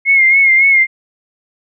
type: tone with vibrato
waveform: sine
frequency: 2149 Hz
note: C7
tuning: 46 cents sharp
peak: -6 dBFS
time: 0.05-0.87 s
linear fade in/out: 50 ms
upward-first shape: sine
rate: 3.6 Hz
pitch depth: 49 cents each way
effects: none